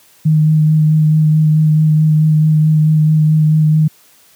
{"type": "tone with vibrato", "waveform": "sine", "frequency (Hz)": 154.9, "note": "D#3", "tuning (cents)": -7, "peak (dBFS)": -7, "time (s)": [0.25, 3.88], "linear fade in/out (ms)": 10, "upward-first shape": "sine", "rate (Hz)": 4.6, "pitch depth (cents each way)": 15, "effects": ["white hiss -48 dBFS RMS until 4.35 s", "high-pass 80 Hz 12 dB/octave"]}